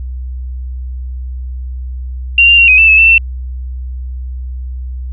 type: tone with pitch steps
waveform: sine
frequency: 2765 / 2786 / 2748 / 2517 / 2654 / 2595 / 2671 / 2690 Hz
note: F7 / F7 / F7 / D#7 / E7 / E7 / E7 / E7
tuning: -18 / -5 / -29 / +19 / +11 / -28 / +22 / +34 cents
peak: -3 dBFS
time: 2.38-3.18 s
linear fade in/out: 2 ms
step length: 100 ms
effects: added 63 Hz sine -19 dBFS peak until 5.12 s